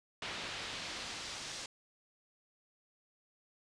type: noise with band-pass filter sweep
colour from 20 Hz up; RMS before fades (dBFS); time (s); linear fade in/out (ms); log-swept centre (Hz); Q
brown; -43; 0.22-1.66; 2; 3100 to 5800; 1.1
effects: resampled to 22050 Hz